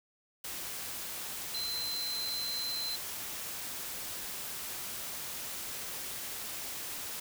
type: tone in noise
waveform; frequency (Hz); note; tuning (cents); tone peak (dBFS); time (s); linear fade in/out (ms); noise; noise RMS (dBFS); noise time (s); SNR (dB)
sine; 4082; C8; -44; -34; 1.54-2.96; 5; white; -40; 0.44-7.2; +3
effects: none